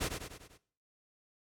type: noise with echo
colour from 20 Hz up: pink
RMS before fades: -33 dBFS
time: 0-0.09 s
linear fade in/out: 20 ms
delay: 98 ms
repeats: 5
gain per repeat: -5 dB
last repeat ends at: 0.58 s
effects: noise-tail reverb RT60 0.5 s tail -18 dB re dry + low-pass 12000 Hz 12 dB/octave